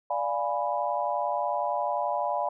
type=chord; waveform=sine; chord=D diminished seventh; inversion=none; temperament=equal; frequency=587.3 / 698.5 / 830.6 / 987.8 Hz; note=D5 / F5 / Ab5 / Cb6; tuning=0 / 0 / 0 / 0 cents; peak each=-31 dBFS; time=0.1-2.49 s; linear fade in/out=5 ms; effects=none